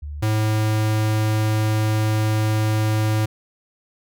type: tone pair in turn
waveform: sine / square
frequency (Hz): 73.42 / 108.2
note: D2 / A2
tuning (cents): 0 / -29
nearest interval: perfect fifth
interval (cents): 671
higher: second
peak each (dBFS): -28 / -18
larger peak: second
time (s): 0.02-0.22 / 0.22-3.26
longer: second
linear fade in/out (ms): 10
effects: none